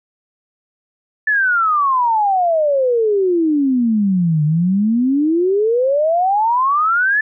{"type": "exponential two-way sweep", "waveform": "sine", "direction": "down then up", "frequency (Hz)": [1760, 147.8, 1760], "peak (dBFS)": -12, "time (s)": [1.27, 7.21], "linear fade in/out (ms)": 5, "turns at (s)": 4.44, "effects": []}